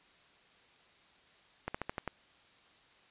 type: slowing click train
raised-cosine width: 0.5 ms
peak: -20 dBFS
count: 6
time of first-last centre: 1.68-2.077 s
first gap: 65 ms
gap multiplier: 1.1
effects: white hiss -63 dBFS RMS until 3.1 s + resampled to 8000 Hz